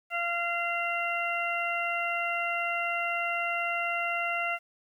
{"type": "harmonic tone", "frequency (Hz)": 689, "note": "F5", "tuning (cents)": -24, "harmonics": [1, 2, 3, 4], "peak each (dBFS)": [-33, -33, -33, -33], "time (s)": [0.1, 4.59], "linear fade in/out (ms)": 50, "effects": ["10-bit"]}